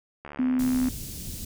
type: click train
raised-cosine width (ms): 0.5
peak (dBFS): -24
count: 47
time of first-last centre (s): 0.25-0.884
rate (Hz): 72.5
type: tone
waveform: sine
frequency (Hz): 254.7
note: C4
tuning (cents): -46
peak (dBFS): -21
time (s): 0.39-0.89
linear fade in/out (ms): 5
type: band-stop noise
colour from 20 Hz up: pink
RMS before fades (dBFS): -36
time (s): 0.59-1.45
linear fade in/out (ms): 5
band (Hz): 210 to 5500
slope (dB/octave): 12
effects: none